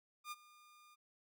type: tone with ADSR envelope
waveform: sawtooth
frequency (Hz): 1209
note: D6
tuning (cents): +50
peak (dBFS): -38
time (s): 0.24-0.96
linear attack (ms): 75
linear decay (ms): 32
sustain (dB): -20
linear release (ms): 26
effects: none